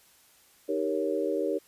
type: chord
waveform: sine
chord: Eb dominant seventh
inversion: none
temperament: equal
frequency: 311.1 / 392 / 466.2 / 554.4 Hz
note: Eb4 / G4 / Bb4 / Db5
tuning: 0 / 0 / 0 / 0 cents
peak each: -32 / -31 / -31 / -32 dBFS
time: 0.68-1.59 s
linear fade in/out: 20 ms
effects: white hiss -60 dBFS RMS until 1.67 s + resampled to 32000 Hz